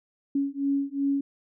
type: beating tone pair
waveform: sine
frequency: 277.2 / 279.9 Hz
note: C#4 / C#4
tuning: 0 / +17 cents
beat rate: 2.7 Hz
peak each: -27 dBFS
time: 0.35-1.21 s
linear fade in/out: 5 ms
effects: none